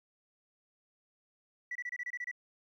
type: tone bursts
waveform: sine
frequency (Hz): 1958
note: B6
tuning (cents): -15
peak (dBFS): -34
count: 9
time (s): 1.71-2.314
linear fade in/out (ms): 5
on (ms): 44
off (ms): 26
effects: tanh soft clip ceiling -32 dBFS + 12-bit